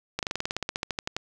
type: slowing click train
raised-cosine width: 0.2 ms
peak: -11 dBFS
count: 17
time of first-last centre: 0.19-1.166 s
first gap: 38 ms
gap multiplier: 1.06
effects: none